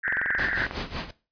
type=band-pass noise; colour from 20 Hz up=white; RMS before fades=-27 dBFS; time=0.03-0.67 s; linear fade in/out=20 ms; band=1500 to 1900 Hz; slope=96 dB/octave
type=click train; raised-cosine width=0.5 ms; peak=-17 dBFS; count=15; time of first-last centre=0.08-0.711 s; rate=22.2 Hz
type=noise with tremolo; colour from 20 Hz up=pink; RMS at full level=-30 dBFS; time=0.38-1.11 s; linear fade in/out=5 ms; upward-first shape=sine; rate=5.4 Hz; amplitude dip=80%
effects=noise-tail reverb RT60 0.3 s tail -17 dB re dry + resampled to 11025 Hz